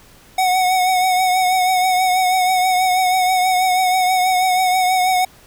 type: tone with vibrato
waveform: square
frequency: 740 Hz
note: F#5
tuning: in tune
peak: -14 dBFS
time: 0.38-5.25 s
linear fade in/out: 5 ms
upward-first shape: triangle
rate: 6.2 Hz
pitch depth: 40 cents each way
effects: pink hiss -47 dBFS RMS until 5.46 s